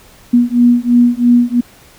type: beating tone pair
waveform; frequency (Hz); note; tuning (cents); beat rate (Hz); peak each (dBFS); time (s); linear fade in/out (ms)
sine; 240 / 243; B3 / B3; -49 / -28; 3; -10; 0.33-1.61; 10
effects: pink hiss -43 dBFS RMS until 1.98 s